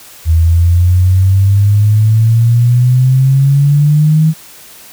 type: exponential sweep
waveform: sine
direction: up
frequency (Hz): 80 to 160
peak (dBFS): -5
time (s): 0.25-4.34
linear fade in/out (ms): 50
effects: white hiss -36 dBFS RMS until 4.92 s